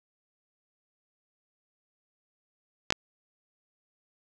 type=clicks; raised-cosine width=0.2 ms; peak=-5 dBFS; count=2; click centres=2.905 / 2.924 s; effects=none